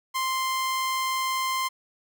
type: tone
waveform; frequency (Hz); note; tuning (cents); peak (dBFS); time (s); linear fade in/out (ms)
sawtooth; 1046.5; C6; 0; -21; 0.14-1.69; 20
effects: none